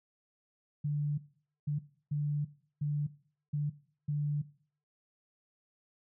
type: tone bursts at uneven times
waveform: sine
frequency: 146.83 Hz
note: D3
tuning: in tune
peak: -29 dBFS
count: 6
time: 0.84-1.18 / 1.67-1.79 / 2.11-2.45 / 2.81-3.07 / 3.53-3.7 / 4.08-4.42 s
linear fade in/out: 10 ms
effects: noise-tail reverb RT60 0.5 s tail -18 dB re dry